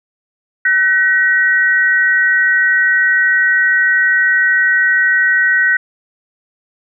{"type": "tone pair together", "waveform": "sine", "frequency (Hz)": [1512.8, 1900], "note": ["F#6", "A#6"], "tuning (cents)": [38, 33], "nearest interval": "major third", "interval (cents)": 395, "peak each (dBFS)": -12, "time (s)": [0.65, 5.77], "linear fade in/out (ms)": 5, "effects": []}